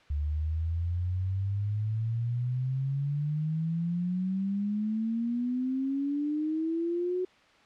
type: exponential sweep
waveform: sine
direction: up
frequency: 72 to 370 Hz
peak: -27 dBFS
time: 0.1-7.25 s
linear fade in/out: 5 ms
effects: white hiss -59 dBFS RMS until 7.65 s + low-pass 3000 Hz 12 dB/octave